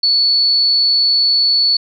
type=tone; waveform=sine; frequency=4435 Hz; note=C#8; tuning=in tune; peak=-10 dBFS; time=0.03-1.77 s; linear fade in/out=5 ms; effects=none